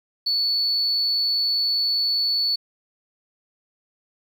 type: tone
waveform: sine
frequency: 4445 Hz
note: C#8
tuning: 4 cents sharp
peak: -18 dBFS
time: 0.26-2.56 s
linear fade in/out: 10 ms
effects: tanh soft clip ceiling -15 dBFS + 9-bit